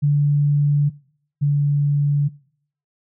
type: tone pair in turn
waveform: sine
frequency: 145.1 / 144.18 Hz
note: D3 / D3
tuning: -21 / -32 cents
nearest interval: unison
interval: 11 cents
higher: first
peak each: -13 / -14 dBFS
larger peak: first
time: 0.02-0.9 / 1.41-2.29 s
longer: neither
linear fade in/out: 20 ms
effects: noise-tail reverb RT60 0.6 s tail -22 dB re dry